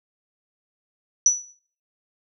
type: tone with exponential decay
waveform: sine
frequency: 5920 Hz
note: F#8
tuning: in tune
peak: -9 dBFS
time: 1.26-1.45 s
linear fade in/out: 2 ms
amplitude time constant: 41 ms
effects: noise-tail reverb RT60 0.5 s tail -17 dB re dry